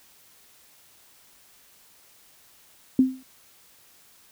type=tone with exponential decay; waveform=sine; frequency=260.1 Hz; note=C4; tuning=10 cents flat; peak=-11 dBFS; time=2.99-3.23 s; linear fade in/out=2 ms; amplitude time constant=52 ms; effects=white hiss -56 dBFS RMS until 4.31 s